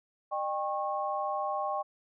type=tone cluster; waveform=sine; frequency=607 / 794 / 1092 Hz; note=D#5 / G5 / C#6; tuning=-43 / +22 / -26 cents; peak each=-35 / -33 / -34 dBFS; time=0.31-1.83 s; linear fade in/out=20 ms; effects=none